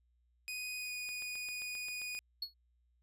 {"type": "tone with pitch glide", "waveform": "sawtooth", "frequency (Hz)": [2489, 2470], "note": ["D#7", "D#7"], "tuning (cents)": [0, -13], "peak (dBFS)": -36, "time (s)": [0.48, 2.19], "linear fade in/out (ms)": 0, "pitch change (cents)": -13, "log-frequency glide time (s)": [0.78, 0.91]}
{"type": "click train", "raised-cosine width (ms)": 0.3, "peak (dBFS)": -38, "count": 9, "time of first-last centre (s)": [1.09, 2.15], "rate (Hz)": 7.55}
{"type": "tone with exponential decay", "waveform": "triangle", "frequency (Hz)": 4350, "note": "C#8", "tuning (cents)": -33, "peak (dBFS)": -32, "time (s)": [2.42, 2.54], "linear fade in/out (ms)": 5, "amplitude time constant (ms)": 24}
{"effects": ["added 60 Hz sine -70 dBFS peak until 3.02 s", "resampled to 32000 Hz"]}